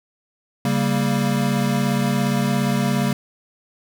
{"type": "chord", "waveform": "square", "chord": "G diminished", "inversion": "second", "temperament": "equal", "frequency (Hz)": [138.59, 196, 233.1], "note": ["Db3", "G3", "Bb3"], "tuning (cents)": [0, 0, 0], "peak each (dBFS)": -23, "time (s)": [0.65, 3.13], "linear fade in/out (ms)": 2, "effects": []}